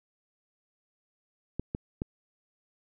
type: clicks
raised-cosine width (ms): 3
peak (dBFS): -18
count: 3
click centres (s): 1.596 / 1.749 / 2.019
effects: none